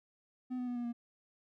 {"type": "tone with pitch steps", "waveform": "triangle", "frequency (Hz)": [252.7, 248.6, 244.7, 240.7, 236.9], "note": ["B3", "B3", "B3", "B3", "A#3"], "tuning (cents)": [40, 12, -16, -44, 28], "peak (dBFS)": -33, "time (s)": [0.5, 0.93], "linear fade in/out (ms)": 20, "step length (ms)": 86, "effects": []}